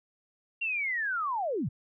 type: linear sweep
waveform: sine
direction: down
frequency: 2780 to 91.5 Hz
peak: -28 dBFS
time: 0.61-1.69 s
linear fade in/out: 10 ms
effects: none